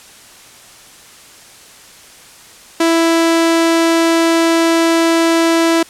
sawtooth tone, 330.9 Hz, E4, 7 cents sharp, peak -6 dBFS, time 2.8-5.83 s, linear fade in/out 5 ms, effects white hiss -40 dBFS RMS until 5.89 s + low-pass 10000 Hz 12 dB/octave

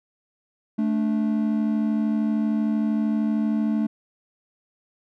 triangle tone pair together, 218.1 / 291.1 Hz, A3 / D4, -15 / -15 cents, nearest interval perfect fourth, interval 500 cents, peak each -19 / -25 dBFS, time 0.78-3.87 s, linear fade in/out 10 ms, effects none

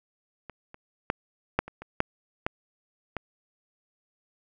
clicks, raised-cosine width 0.5 ms, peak -25 / -29 / -9 / -7 / -25 / -25 / -7 / -11 / -16 dBFS, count 9, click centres 0.497 / 0.744 / 1.101 / 1.59 / 1.68 / 1.82 / 2.004 / 2.465 / 3.167 s, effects none

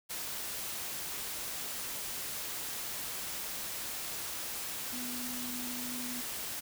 sine tone in noise, 246.9 Hz, B3, in tune, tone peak -41 dBFS, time 4.92-6.22 s, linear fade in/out 20 ms, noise white, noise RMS -39 dBFS, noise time 0.09-6.61 s, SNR -5 dB, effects none

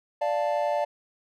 triangle chord, D minor, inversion none, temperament equal, 587.3 / 698.5 / 880 Hz, D5 / F5 / A5, 0 / 0 / 0 cents, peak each -24 / -27 / -28 dBFS, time 0.21-0.85 s, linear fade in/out 10 ms, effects none

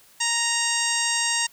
harmonic tone with a mistuned harmonic, 932.3 Hz, A#5, in tune, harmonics 1 / 2 / 3 / 4 / 5 / 6 / 7 / 8 / 9, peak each -31 / -28 / -29 / -32 / -32 / -30 / -30 / -31 / -29 dBFS, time 0.2-1.47 s, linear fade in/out 10 ms, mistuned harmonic 7, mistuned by +20 cents, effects white hiss -54 dBFS RMS until 1.52 s

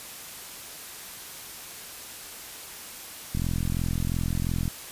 click train, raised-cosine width 5 ms, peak -16 dBFS, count 58, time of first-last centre 3.35-4.679 s, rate 42.9 Hz, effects white hiss -41 dBFS RMS until 4.91 s + resampled to 32000 Hz

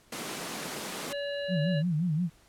pink high-pass noise, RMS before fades -37 dBFS, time 0.12-1.13 s, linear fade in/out 5 ms, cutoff 170 Hz, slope 24 dB/octave
harmonic tone, 569 Hz, C#5, 45 cents sharp, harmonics 1 / 3 / 5 / 7, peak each -32 / -40 / -42 / -44 dBFS, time 1.09-1.83 s, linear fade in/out 50 ms
sine tone with vibrato, 164.81 Hz, E3, in tune, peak -25 dBFS, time 1.48-2.3 s, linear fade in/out 50 ms, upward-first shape sine, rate 5.7 Hz, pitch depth 170 cents each way
effects pink hiss -61 dBFS RMS until 2.48 s + low-pass 12000 Hz 12 dB/octave

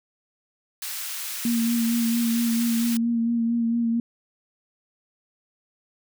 white high-pass noise, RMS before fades -32 dBFS, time 0.82-2.97 s, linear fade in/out 2 ms, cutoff 1400 Hz, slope 12 dB/octave
sine tone with vibrato, 232.5 Hz, A#3, 4 cents flat, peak -20 dBFS, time 1.45-4 s, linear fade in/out 2 ms, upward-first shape sine, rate 4.4 Hz, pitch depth 25 cents each way
effects none

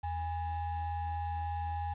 triangle ring-modulated tone, 451.7 Hz, A4, 45 cents sharp, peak -28 dBFS, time 0.03-1.94 s, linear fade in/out 10 ms, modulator 369 Hz, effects resampled to 8000 Hz + 10-bit

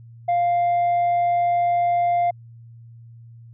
sine tone, 698.5 Hz, F5, in tune, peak -14 dBFS, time 0.28-2.31 s, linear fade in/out 10 ms, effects tanh soft clip ceiling -16 dBFS + added 116 Hz sine -41 dBFS peak until 3.53 s

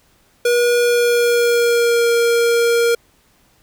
square tone with pitch glide, 481.2 to 468.9 Hz, B4 to A#4, -45 to +10 cents, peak -13 dBFS, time 0.45-2.95 s, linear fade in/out 5 ms, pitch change -45 cents, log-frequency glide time 0.79-2.1 s, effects pink hiss -56 dBFS RMS until 3.62 s

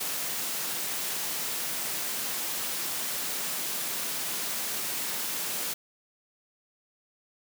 white high-pass noise, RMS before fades -32 dBFS, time 0-5.74 s, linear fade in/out 10 ms, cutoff 130 Hz, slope 24 dB/octave, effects none

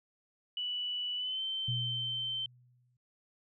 sine tone with pitch glide, 2960 to 3100 Hz, F#7 to G7, 0 to -20 cents, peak -33 dBFS, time 0.57-2.46 s, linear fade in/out 2 ms, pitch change +80 cents, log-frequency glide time 1.16-1.42 s
sine tone with exponential decay, 123.47 Hz, B2, in tune, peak -31 dBFS, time 1.68-2.97 s, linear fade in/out 5 ms, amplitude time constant 280 ms
effects none

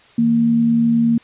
sine tone pair together, 160.84 / 231.9 Hz, E3 / A#3, -42 / -9 cents, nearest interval tritone, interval 633 cents, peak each -24 / -12 dBFS, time 0.18-1.18 s, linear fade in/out 5 ms, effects white hiss -49 dBFS RMS until 1.23 s + resampled to 8000 Hz

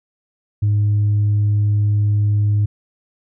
sine tone, 103.83 Hz, G#2, in tune, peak -11 dBFS, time 0.62-2.66 s, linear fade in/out 10 ms, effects tanh soft clip ceiling -11 dBFS

